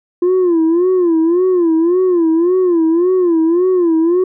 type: tone with vibrato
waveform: sine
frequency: 346.3 Hz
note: F4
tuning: 15 cents flat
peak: -7 dBFS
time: 0.22-4.24 s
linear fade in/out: 5 ms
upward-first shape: sine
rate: 1.8 Hz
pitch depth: 130 cents each way
effects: tanh soft clip ceiling -8 dBFS